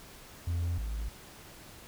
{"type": "tone pair in turn", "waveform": "triangle", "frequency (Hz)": [85.6, 53.92], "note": ["F2", "A1"], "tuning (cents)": [-34, -34], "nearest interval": "minor sixth", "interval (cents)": 800, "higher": "first", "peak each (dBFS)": [-26, -30], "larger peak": "first", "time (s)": [[0.47, 0.78], [0.78, 1.09]], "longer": "neither", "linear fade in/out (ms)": 5, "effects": ["tanh soft clip ceiling -22 dBFS", "pink hiss -51 dBFS RMS until 1.87 s"]}